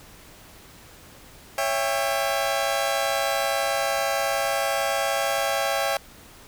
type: chord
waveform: sawtooth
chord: C# diminished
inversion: none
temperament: just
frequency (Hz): 554.4 / 665.2 / 798.3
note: C#5 / E5 / G5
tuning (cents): 0 / +16 / +31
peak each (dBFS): -23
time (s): 1.58-5.97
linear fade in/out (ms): 2
effects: pink hiss -48 dBFS RMS until 6.47 s